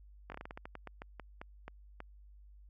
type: slowing click train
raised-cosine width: 0.5 ms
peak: -29 dBFS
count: 16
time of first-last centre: 0.3-2.004 s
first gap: 20 ms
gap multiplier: 1.22
effects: added 50 Hz sine -54 dBFS peak until 2.69 s